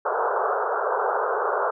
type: band-pass noise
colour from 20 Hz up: pink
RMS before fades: -24 dBFS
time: 0.05-1.71 s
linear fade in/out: 10 ms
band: 400 to 1500 Hz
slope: 96 dB/octave
effects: none

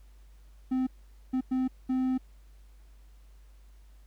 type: tone bursts at uneven times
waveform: triangle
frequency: 258.4 Hz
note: C4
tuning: 21 cents flat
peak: -23 dBFS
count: 4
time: 0.71-0.87 / 1.33-1.41 / 1.51-1.68 / 1.89-2.18 s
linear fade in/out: 10 ms
effects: added 50 Hz sine -51 dBFS peak until 4.06 s + pink hiss -68 dBFS RMS until 4.06 s

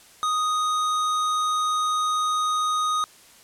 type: tone with hard clipping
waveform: sine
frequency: 1244.5 Hz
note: D#6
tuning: in tune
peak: -23 dBFS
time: 0.23-3.04 s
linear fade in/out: 0 ms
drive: 14 dB
effects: white hiss -51 dBFS RMS until 3.43 s + low-pass 11000 Hz 12 dB/octave

